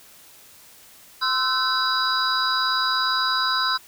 sine tone cluster, 1036 / 1316 / 1525 / 3934 / 4891 Hz, C6 / E6 / G6 / B7 / D#8, -17 / -3 / -48 / -7 / -31 cents, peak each -26 dBFS, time 1.21-3.78 s, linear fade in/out 20 ms, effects white hiss -49 dBFS RMS until 3.87 s

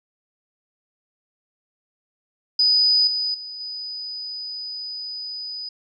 sine tone with level steps, 4978 Hz, D#8, in tune, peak -14 / -21 / -32 / -29 dBFS, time 2.59-5.69 s, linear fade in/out 5 ms, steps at 3.07 / 3.34 / 3.6 s, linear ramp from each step 5 ms, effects none

